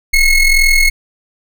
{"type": "ring-modulated tone", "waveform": "square", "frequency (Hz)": 1079, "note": "C#6", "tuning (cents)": -47, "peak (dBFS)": -5, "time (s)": [0.13, 0.9], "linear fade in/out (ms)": 10, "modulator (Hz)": 1100, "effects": []}